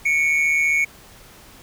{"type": "tone pair together", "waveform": "triangle", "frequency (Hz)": [2217, 2372], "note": ["C#7", "D7"], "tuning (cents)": [0, 17], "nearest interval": "minor second", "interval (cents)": 117, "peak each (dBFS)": [-15, -22], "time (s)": [0.05, 0.85], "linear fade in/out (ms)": 10, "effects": ["pink hiss -46 dBFS RMS until 1.62 s"]}